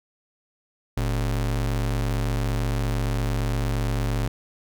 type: ring-modulated tone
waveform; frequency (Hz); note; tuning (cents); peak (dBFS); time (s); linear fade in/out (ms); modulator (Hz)
square; 81.7; E2; -15; -20; 0.97-4.28; 5; 34.4
effects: none